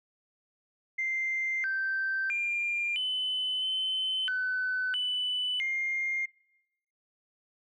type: tone with pitch steps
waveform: sine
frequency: 2090 / 1558 / 2396 / 3024 / 3056 / 1509 / 2989 / 2118 Hz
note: C7 / G6 / D7 / F#7 / G7 / F#6 / F#7 / C7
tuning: -2 / -11 / +34 / +37 / -45 / +34 / +17 / +21 cents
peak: -27 dBFS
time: 0.98-6.26 s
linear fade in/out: 10 ms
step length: 660 ms
effects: noise-tail reverb RT60 0.9 s tail -24 dB re dry + tanh soft clip ceiling -23 dBFS